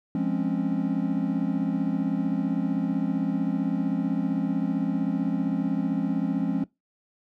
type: chord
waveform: triangle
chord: Db major seventh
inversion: first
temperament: equal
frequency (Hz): 174.61 / 207.7 / 261.6 / 277.2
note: F3 / Ab3 / C4 / Db4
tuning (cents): 0 / 0 / 0 / 0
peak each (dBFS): -27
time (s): 0.15-6.64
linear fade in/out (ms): 2
effects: noise-tail reverb RT60 0.2 s tail -21 dB re dry